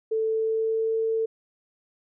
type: tone with pitch glide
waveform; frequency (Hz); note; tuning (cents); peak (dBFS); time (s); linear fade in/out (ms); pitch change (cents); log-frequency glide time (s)
sine; 442.1 to 447.2; A4 to A4; +8 to +28; -22; 0.11-1.26; 10; +20; 0.27-0.97
effects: none